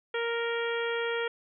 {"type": "harmonic tone", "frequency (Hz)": 466.2, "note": "A#4", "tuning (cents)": 0, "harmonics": [1, 2, 3, 4, 5, 6, 7], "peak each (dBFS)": [-30, -39, -36, -37, -40, -44, -41], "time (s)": [0.14, 1.28], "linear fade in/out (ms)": 5, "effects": []}